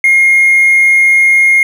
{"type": "tone with hard clipping", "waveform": "triangle", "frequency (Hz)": 2138, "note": "C7", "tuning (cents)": 37, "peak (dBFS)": -5, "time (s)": [0.04, 1.63], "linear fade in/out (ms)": 2, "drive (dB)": 4, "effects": []}